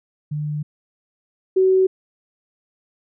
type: tone pair in turn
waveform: sine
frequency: 149.6 / 377 Hz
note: D3 / F#4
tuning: +32 / +32 cents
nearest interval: octave + major third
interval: 1600 cents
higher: second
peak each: -22 / -12 dBFS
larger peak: second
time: 0.31-0.63 / 1.56-1.87 s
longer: first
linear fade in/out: 10 ms
effects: none